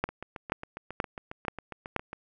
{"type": "two click trains", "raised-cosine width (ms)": 0.5, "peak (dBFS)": [-11, -23], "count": [5, 16], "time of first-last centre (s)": [[0.04, 1.963], [0.09, 2.131]], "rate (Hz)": [2.08, 7.35], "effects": []}